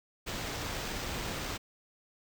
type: noise with sample-and-hold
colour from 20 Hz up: pink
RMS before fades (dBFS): -37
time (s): 0.26-1.58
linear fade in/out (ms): 20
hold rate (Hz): 11025
effects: none